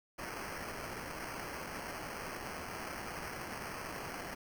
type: noise with sample-and-hold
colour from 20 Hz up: white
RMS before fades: -43 dBFS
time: 0.18-4.35 s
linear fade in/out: 10 ms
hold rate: 3675 Hz
effects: none